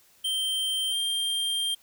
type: tone with pitch glide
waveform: square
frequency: 3136 to 3185 Hz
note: G7 to G7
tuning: 0 to +27 cents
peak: -26 dBFS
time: 0.24-1.75 s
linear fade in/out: 10 ms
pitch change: +27 cents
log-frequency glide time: 0.9-0.96 s
effects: white hiss -60 dBFS RMS until 1.82 s